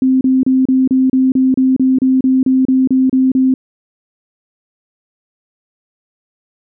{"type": "tone bursts", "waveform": "sine", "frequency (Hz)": 260.8, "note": "C4", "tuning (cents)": -5, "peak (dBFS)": -8, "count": 16, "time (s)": [0.02, 3.54], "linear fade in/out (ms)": 2, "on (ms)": 190, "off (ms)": 32, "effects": []}